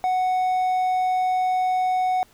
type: tone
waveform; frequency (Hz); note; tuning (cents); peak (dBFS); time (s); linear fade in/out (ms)
triangle; 740; F#5; 0; -17; 0.04-2.23; 0
effects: pink hiss -56 dBFS RMS until 2.33 s